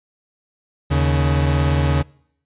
40% pulse tone pair together, 78.4 / 139.7 Hz, D#2 / C#3, +14 / +14 cents, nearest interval minor seventh, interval 1000 cents, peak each -17 dBFS, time 0.9-2.03 s, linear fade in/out 20 ms, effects noise-tail reverb RT60 0.7 s tail -25 dB re dry + resampled to 8000 Hz

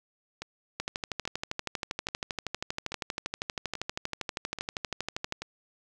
two click trains, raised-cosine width 0.2 ms, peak -14 / -19 dBFS, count 58 / 7, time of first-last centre 0.8-5.324 / 0.42-5.42 s, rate 12.6 / 1.2 Hz, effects none

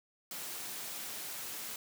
white high-pass noise, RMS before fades -42 dBFS, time 0.31-1.76 s, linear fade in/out 2 ms, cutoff 130 Hz, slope 12 dB/octave, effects none

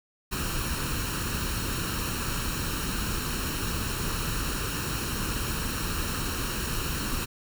pink noise with comb filter, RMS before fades -30 dBFS, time 0.31-7.26 s, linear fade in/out 20 ms, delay 0.72 ms, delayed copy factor +0.65, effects none

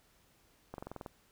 slowing click train, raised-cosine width 1 ms, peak -28 dBFS, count 8, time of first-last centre 0.74-1.062 s, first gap 42 ms, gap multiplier 1.03, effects pink hiss -68 dBFS RMS until 1.31 s

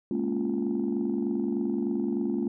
sine chord, Bb minor seventh, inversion third, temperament just, 209.8 / 233.1 / 279.7 / 349.6 Hz, Ab3 / Bb3 / Db4 / F4, +18 / 0 / +16 / +2 cents, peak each -30 dBFS, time 0.11-2.48 s, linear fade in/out 2 ms, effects tanh soft clip ceiling -19 dBFS

